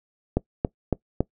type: click train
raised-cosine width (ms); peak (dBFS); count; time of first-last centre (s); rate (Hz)
2; -7; 4; 0.37-1.206; 3.59
effects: noise-tail reverb RT60 0.1 s tail -22 dB re dry